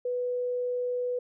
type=tone; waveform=sine; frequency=493.9 Hz; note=B4; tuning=in tune; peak=-27 dBFS; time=0.05-1.19 s; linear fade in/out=5 ms; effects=none

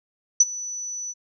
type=tone with ADSR envelope; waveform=sine; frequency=5960 Hz; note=F#8; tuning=12 cents sharp; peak=-8 dBFS; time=0.4-1.14 s; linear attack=6 ms; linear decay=33 ms; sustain=-21 dB; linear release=35 ms; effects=none

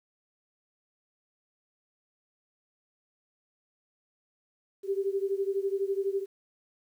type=beating tone pair; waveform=sine; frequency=388.5 / 400.5 Hz; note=G4 / G4; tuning=-16 / +37 cents; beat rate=12 Hz; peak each=-29 / -31 dBFS; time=4.83-6.26 s; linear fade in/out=50 ms; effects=10-bit

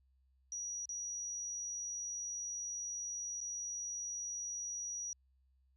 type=tone with dropouts; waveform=sine; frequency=5800 Hz; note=F#8; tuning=35 cents flat; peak=-39 dBFS; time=0.52-5.13 s; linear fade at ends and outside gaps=1 ms; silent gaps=0.855-0.891 / 3.405-3.412 s; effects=added 65 Hz sine -69 dBFS peak until 5.76 s

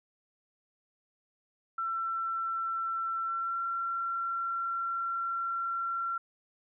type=tone with pitch glide; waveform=sine; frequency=1345 to 1363 Hz; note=E6 to F6; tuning=+34 to -43 cents; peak=-30 dBFS; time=1.78-6.18 s; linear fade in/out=5 ms; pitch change=+23 cents; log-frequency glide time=3.24-3.59 s; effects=none

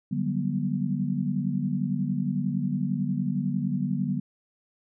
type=chord; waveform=sine; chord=G major seventh; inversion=second; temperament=equal with one note detuned; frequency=146.83 / 185 / 196 / 242.3 Hz; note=D3 / F#3 / G3 / B3; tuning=0 / 0 / 0 / -33 cents; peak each=-30 dBFS; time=0.11-4.2 s; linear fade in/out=10 ms; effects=none

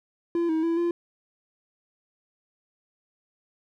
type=tone with pitch steps; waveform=triangle; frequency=340.4 / 318.9 / 333.2 / 343.8 Hz; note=F4 / D#4 / E4 / F4; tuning=-44 / +43 / +19 / -27 cents; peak=-20 dBFS; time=0.35-0.91 s; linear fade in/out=2 ms; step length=140 ms; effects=none

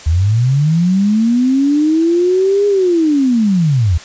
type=linear two-way sweep; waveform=sine; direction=up then down; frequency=74.9 to 411.8 to 74.9 Hz; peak=-9 dBFS; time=0.06-3.98 s; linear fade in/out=10 ms; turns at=2.67 s; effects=white hiss -34 dBFS RMS until 4.04 s + resampled to 16000 Hz

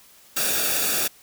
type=noise with comb filter; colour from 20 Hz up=white; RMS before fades=-23 dBFS; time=0.36-1.08 s; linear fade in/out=10 ms; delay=0.97 ms; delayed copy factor=-0.65; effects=white hiss -52 dBFS RMS until 1.22 s

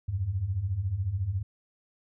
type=beating tone pair; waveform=sine; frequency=85.5 / 99.5 Hz; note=F2 / G2; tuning=-36 / +26 cents; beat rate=14 Hz; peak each=-33 / -28 dBFS; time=0.08-1.43 s; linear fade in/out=10 ms; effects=none

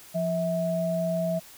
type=tone pair together; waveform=sine; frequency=173.04 / 649 Hz; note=F3 / E5; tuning=-16 / -27 cents; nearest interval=octave + major seventh; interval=2289 cents; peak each=-28 / -26 dBFS; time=0.14-1.4 s; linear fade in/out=20 ms; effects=white hiss -49 dBFS RMS until 1.57 s

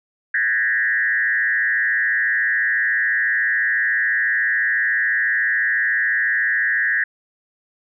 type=tone with frequency modulation; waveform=sine; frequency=1760 Hz; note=A6; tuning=in tune; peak=-16 dBFS; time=0.34-7.04 s; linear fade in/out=5 ms; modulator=114 Hz; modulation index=1.5; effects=none

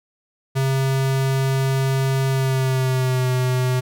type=tone with pitch glide; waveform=square; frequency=134.1 to 127.31 Hz; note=C3 to C3; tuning=+43 to -47 cents; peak=-18 dBFS; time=0.55-3.81 s; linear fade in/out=20 ms; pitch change=-90 cents; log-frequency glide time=2.29-3.3 s; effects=none

